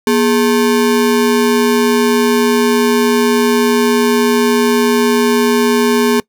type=ring-modulated tone; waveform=square; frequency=328.4 Hz; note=E4; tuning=6 cents flat; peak=-7 dBFS; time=0.07-6.2 s; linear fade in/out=2 ms; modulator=88.3 Hz; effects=noise-tail reverb RT60 0.1 s tail -23 dB re dry